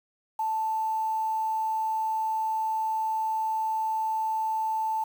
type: tone with quantisation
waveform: sine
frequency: 880 Hz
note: A5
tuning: in tune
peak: -25 dBFS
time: 0.39-5.04 s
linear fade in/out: 5 ms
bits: 8
effects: none